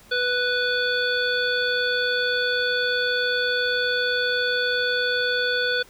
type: harmonic tone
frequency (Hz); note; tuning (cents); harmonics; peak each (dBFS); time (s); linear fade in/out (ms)
493.9; B4; 0; 1 / 3 / 5 / 7 / 9; -26 / -23 / -36 / -28 / -31; 0.11-5.83; 10
effects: pink hiss -51 dBFS RMS until 5.89 s